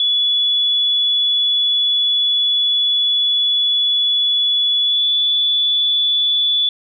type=tone with pitch glide; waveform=sine; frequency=3417 to 3453 Hz; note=G#7 to A7; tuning=+49 to -33 cents; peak=-13 dBFS; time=0-6.69 s; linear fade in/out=2 ms; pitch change=+18 cents; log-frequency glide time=4.82-5.08 s; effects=none